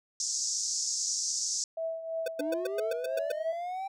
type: band-pass noise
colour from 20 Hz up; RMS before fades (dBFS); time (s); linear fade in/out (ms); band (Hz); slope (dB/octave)
pink; -32; 0.2-1.64; 2; 5300 to 7200; 48
type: tone with tremolo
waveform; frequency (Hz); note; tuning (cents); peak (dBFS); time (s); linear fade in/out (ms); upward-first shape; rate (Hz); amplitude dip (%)
sine; 653; E5; -17; -29; 1.77-3.53; 5; triangle; 3; 70
type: tone bursts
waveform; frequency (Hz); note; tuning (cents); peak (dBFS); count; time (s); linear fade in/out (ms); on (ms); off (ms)
square; 507; B4; +45; -30; 9; 2.26-3.32; 5; 20; 110
type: linear sweep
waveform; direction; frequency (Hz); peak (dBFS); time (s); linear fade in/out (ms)
triangle; up; 283.5 to 787; -31; 2.39-3.88; 10
effects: none